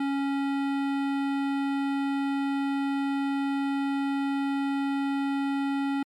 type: tone with hard clipping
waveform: sine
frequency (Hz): 277.2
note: C#4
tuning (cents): 0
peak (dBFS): -27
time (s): 0-6.03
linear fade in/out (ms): 5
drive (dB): 17
effects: MP3 96 kbps